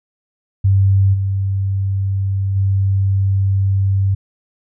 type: tone with level steps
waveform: sine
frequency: 97.4 Hz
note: G2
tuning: 11 cents flat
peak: -9 / -15 / -12 dBFS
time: 0.64-4.15 s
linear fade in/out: 10 ms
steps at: 1.13 / 2.55 s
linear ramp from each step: 20 ms
effects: none